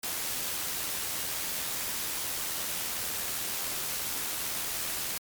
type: noise with amplitude modulation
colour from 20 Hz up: white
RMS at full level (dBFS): -32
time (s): 0.03-5.18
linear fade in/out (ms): 5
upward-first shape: sine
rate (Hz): 82.8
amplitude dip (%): 25
effects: MP3 96 kbps